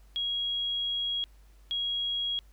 sine tone pair in turn, 3300 / 3300 Hz, G#7 / G#7, -12 / -12 cents, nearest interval unison, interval 0 cents, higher neither, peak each -28 dBFS, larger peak neither, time 0.16-1.24 / 1.71-2.39 s, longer first, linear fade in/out 0 ms, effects added 50 Hz sine -53 dBFS peak until 2.52 s + pink hiss -66 dBFS RMS until 2.52 s

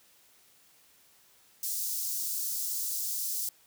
white high-pass noise, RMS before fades -33 dBFS, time 1.63-3.49 s, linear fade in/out 2 ms, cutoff 5100 Hz, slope 24 dB/octave, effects white hiss -62 dBFS RMS until 3.66 s + high-pass 60 Hz 12 dB/octave

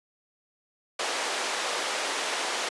pink band-pass noise, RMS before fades -30 dBFS, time 0.99-2.69 s, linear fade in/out 5 ms, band 480 to 7200 Hz, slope 12 dB/octave, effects high-pass 300 Hz 12 dB/octave + resampled to 24000 Hz

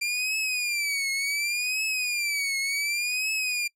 sawtooth tone with vibrato, 2371 Hz, D7, 16 cents sharp, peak -22 dBFS, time 0.01-3.68 s, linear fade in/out 10 ms, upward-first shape triangle, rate 0.68 Hz, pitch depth 160 cents each way, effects noise-tail reverb RT60 0.1 s tail -24 dB re dry + low-pass 12000 Hz 12 dB/octave

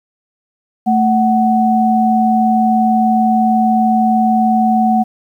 sine tone pair together, 221.7 / 744.7 Hz, A3 / F#5, +13 / +11 cents, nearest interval octave + major sixth, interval 2098 cents, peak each -12 dBFS, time 0.86-5.04 s, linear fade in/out 20 ms, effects 8-bit

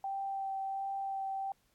sine tone with vibrato, 780 Hz, G5, 9 cents flat, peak -34 dBFS, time 0.04-1.52 s, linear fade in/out 2 ms, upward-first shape sine, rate 1.4 Hz, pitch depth 10 cents each way, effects pink hiss -73 dBFS RMS until 1.74 s + AAC 64 kbps

